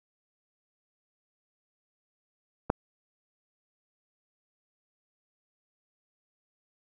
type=clicks; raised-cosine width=1 ms; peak=-28 / -9 dBFS; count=2; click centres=2.697 / 2.701 s; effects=none